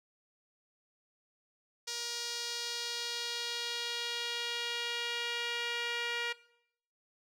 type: tone with band-pass filter sweep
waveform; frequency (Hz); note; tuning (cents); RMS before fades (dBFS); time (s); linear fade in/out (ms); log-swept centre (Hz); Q
sawtooth; 474; A#4; +29; -37; 1.87-6.33; 10; 5300 to 2400; 1.8
effects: noise-tail reverb RT60 0.7 s tail -19 dB re dry